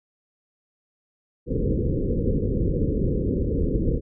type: low-pass noise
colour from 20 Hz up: pink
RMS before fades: -23 dBFS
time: 1.46-4.01 s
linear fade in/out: 50 ms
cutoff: 520 Hz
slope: 96 dB/octave
effects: none